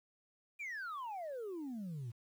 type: exponential sweep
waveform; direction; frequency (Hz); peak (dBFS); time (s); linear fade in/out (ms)
sine; down; 2453 to 110; -38; 0.59-2.12; 20
effects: tanh soft clip ceiling -39 dBFS + 11-bit